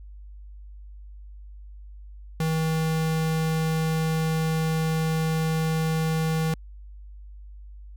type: tone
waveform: square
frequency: 159.9 Hz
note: D#3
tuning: 48 cents sharp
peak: -23 dBFS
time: 2.4-6.54 s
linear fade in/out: 2 ms
effects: added 50 Hz sine -40 dBFS peak until 7.96 s